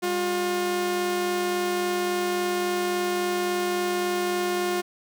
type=tone pair together; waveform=sawtooth; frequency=200 / 356.4 Hz; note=G3 / F4; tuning=+35 / +35 cents; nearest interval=minor seventh; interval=1000 cents; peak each=-30 / -20 dBFS; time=0.02-4.82 s; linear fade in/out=20 ms; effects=none